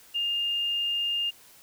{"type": "tone", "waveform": "sine", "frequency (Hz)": 2816, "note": "F7", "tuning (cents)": 14, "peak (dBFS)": -25, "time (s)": [0.14, 1.31], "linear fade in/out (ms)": 20, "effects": ["white hiss -54 dBFS RMS until 1.62 s"]}